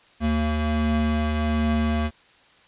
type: tone pair together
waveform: square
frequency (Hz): 76.24 / 227.4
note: D#2 / A#3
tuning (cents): -35 / -43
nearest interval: octave + perfect fifth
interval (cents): 1892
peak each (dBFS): -24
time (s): 0.2-2.11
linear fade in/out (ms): 50
effects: white hiss -55 dBFS RMS until 2.67 s + resampled to 8000 Hz